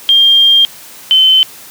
sine tone pair in turn, 3200 / 3066 Hz, G7 / G7, +35 / -39 cents, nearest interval minor second, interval 74 cents, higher first, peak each -4 dBFS, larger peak neither, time 0.09-0.65 / 1.11-1.43 s, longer first, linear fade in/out 0 ms, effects white hiss -34 dBFS RMS until 1.7 s + high-pass 100 Hz 12 dB/octave

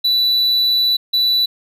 triangle tone pair in turn, 3963 / 3963 Hz, B7 / B7, +5 / +5 cents, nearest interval unison, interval 0 cents, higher neither, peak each -11 dBFS, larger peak neither, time 0.04-0.97 / 1.13-1.46 s, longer first, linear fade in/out 10 ms, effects none

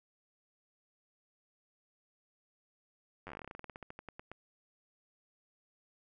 slowing click train, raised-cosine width 0.5 ms, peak -30 dBFS, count 24, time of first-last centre 3.27-4.316 s, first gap 10 ms, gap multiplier 1.12, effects none

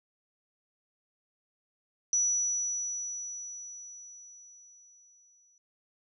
sine tone with exponential decay, 5900 Hz, F#8, 6 cents flat, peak -23 dBFS, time 2.13-5.58 s, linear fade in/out 1 ms, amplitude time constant 750 ms, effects none

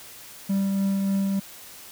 triangle tone with tremolo, 195.7 Hz, G3, 3 cents flat, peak -18 dBFS, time 0.49-1.4 s, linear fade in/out 10 ms, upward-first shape triangle, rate 3.4 Hz, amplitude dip 25%, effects white hiss -44 dBFS RMS until 1.91 s

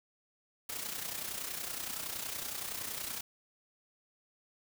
white noise with amplitude modulation, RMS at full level -37 dBFS, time 0.69-3.21 s, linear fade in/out 5 ms, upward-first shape sine, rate 30.7 Hz, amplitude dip 60%, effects none

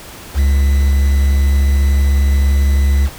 triangle tone with quantisation, 69 Hz, C#2, 7 cents flat, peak -7 dBFS, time 0.34-3.1 s, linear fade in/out 50 ms, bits 5, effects pink hiss -34 dBFS RMS until 3.18 s

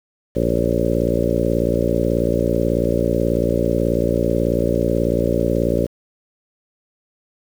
harmonic tone with a mistuned harmonic, 58.27 Hz, A#1, in tune, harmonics 1 / 2 / 3 / 4 / 5 / 6 / 7 / 8 / 9 / 10, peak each -25 / -25 / -25 / -25 / -25 / -25 / -25 / -25 / -25 / -25 dBFS, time 0.35-5.87 s, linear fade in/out 20 ms, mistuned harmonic 10, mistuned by -41 cents, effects 7-bit

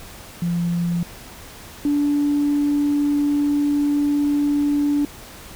sine tone pair in turn, 172.4 / 289.9 Hz, F3 / D4, -22 / -22 cents, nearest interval major sixth, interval 900 cents, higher second, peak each -18 / -15 dBFS, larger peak second, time 0.42-1.03 / 1.85-5.05 s, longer second, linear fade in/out 2 ms, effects tanh soft clip ceiling -12 dBFS + pink hiss -40 dBFS RMS until 5.55 s

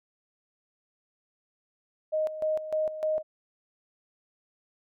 sine tone with tremolo, 622.3 Hz, D#5, in tune, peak -24 dBFS, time 2.12-3.23 s, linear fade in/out 20 ms, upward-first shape square, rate 3.3 Hz, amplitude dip 70%, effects none

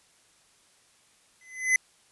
square tone with exponential growth, 2030 Hz, B6, 47 cents sharp, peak -17 dBFS, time 1.41-1.76 s, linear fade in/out 2 ms, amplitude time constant 75 ms, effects white hiss -62 dBFS RMS until 2.11 s + resampled to 24000 Hz

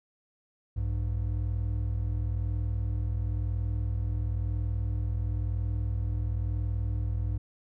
triangle tone pair together, 60.22 / 101.2 Hz, B1 / G#2, -43 / -44 cents, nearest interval major sixth, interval 899 cents, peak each -28 dBFS, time 0.76-7.38 s, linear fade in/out 10 ms, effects none

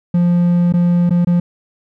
triangle tone with dropouts, 174.61 Hz, F3, in tune, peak -8 dBFS, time 0.14-1.4 s, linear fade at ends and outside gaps 5 ms, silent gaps 0.725-0.737 / 1.095-1.106 / 1.248-1.27 s, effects none

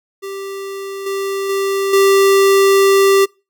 square tone with level steps, 392 Hz, G4, in tune, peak -25 / -19 / -16 / -9 dBFS, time 0.22-3.26 s, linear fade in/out 20 ms, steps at 1.06 / 1.49 / 1.93 s, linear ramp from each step 5 ms, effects noise-tail reverb RT60 0.3 s tail -26 dB re dry

